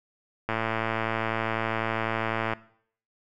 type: click train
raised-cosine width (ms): 0.5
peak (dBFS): -12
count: 230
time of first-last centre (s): 0.49-2.535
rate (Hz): 112
effects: noise-tail reverb RT60 0.6 s tail -19 dB re dry